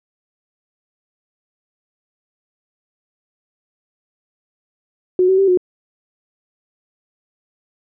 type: tone with pitch steps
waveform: sine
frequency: 366 / 379.1 / 389.8 / 363.1 Hz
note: F#4 / F#4 / G4 / F#4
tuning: -19 / +42 / -10 / -33 cents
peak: -10 dBFS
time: 5.19-5.574 s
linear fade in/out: 2 ms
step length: 96 ms
effects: none